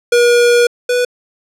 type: tone pair in turn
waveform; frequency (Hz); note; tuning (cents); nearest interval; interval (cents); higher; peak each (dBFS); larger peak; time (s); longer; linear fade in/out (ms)
square; 479.7 / 492; A#4 / B4; +50 / -7; unison; 43; second; -8 / -12; first; 0.12-0.67 / 0.89-1.05; first; 5
effects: low-pass 10000 Hz 12 dB/octave